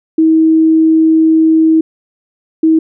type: tone pair in turn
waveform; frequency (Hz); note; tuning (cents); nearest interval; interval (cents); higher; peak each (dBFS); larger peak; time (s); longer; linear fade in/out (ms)
sine; 320 / 320; D#4 / D#4; +49 / +49; unison; 0; neither; -5; neither; 0.18-1.81 / 2.63-2.79; first; 5
effects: none